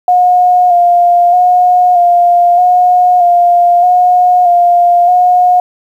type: tone with vibrato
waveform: sine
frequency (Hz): 711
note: F5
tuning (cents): +31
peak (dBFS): -4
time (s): 0.08-5.6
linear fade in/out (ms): 2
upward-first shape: square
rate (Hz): 0.8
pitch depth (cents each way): 25
effects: 7-bit